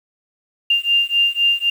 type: beating tone pair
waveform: sine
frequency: 2794 / 2797.9 Hz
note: F7 / F7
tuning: 0 / +3 cents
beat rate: 3.9 Hz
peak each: -17 dBFS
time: 0.7-1.7 s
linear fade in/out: 5 ms
effects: 7-bit